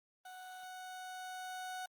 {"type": "tone with level ramp", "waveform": "30% pulse", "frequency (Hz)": 740, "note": "F#5", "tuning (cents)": 0, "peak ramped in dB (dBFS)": [-46, -38], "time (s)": [0.25, 1.86], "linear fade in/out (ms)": 5, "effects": ["Opus 24 kbps"]}